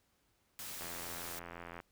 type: noise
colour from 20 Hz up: white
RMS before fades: -45 dBFS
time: 0.59-1.39 s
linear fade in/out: 0 ms
type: click train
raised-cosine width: 0.5 ms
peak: -31 dBFS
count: 86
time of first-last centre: 0.81-1.802 s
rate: 85.7 Hz
effects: pink hiss -75 dBFS RMS until 1.91 s